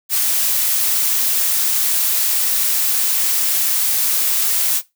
blue noise, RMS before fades -17 dBFS, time 0.09-4.82 s, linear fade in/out 50 ms, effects noise-tail reverb RT60 0.2 s tail -18 dB re dry

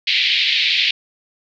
white band-pass noise, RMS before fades -17 dBFS, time 0.07-0.91 s, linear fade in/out 5 ms, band 2100 to 4200 Hz, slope 48 dB/octave, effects none

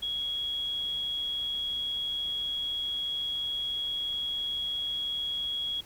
sine tone with amplitude modulation, 3322 Hz, G#7, in tune, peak -28 dBFS, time 0.02-5.81 s, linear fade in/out 10 ms, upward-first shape sine, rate 143 Hz, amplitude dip 30%, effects added 60 Hz sine -56 dBFS peak until 5.85 s + pink hiss -53 dBFS RMS until 5.85 s

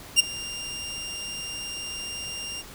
20% pulse tone with ADSR envelope, 2794 Hz, F7, in tune, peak -7 dBFS, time 0.16-2.63 s, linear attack 35 ms, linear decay 14 ms, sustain -21 dB, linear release 34 ms, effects pink hiss -44 dBFS RMS until 2.74 s

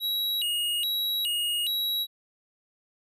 square tone with vibrato, 3333 Hz, G#7, 5 cents sharp, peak -26 dBFS, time 0-2.07 s, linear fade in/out 50 ms, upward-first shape square, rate 1.2 Hz, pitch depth 260 cents each way, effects none

